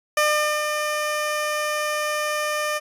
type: tone with ADSR envelope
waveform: 15% pulse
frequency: 602 Hz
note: D5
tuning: 43 cents sharp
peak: -10 dBFS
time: 0.17-2.8 s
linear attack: 4 ms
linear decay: 440 ms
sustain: -6 dB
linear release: 31 ms
effects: resampled to 32000 Hz